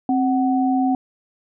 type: tone pair together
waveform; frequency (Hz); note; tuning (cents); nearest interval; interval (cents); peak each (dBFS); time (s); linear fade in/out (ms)
sine; 263.8 / 746.1; C4 / F#5; +14 / +14; octave + tritone; 1800; -17 / -21; 0.09-0.95; 2
effects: none